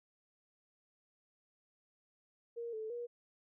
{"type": "tone with pitch steps", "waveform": "sine", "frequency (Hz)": [468.7, 437.4, 478.5], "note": ["A#4", "A4", "A#4"], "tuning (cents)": [9, -10, 45], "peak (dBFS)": -39, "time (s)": [2.56, 3.07], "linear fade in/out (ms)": 20, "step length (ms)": 170, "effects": []}